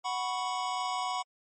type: chord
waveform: square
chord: F# suspended fourth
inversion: none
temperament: just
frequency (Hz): 740 / 986.7 / 1110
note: F#5 / B5 / C#6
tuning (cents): 0 / -2 / +2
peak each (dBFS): -35 / -35 / -37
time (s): 0.04-1.23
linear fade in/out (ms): 20
effects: MP3 32 kbps